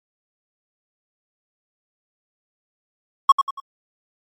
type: tone with echo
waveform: triangle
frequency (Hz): 1100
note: C#6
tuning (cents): -14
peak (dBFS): -4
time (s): 3.29-3.32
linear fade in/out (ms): 5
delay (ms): 94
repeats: 3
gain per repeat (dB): -8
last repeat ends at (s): 3.602
effects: MP3 64 kbps